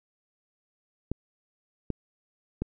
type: clicks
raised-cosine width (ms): 3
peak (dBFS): -16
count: 3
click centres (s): 1.116 / 1.903 / 2.62
effects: none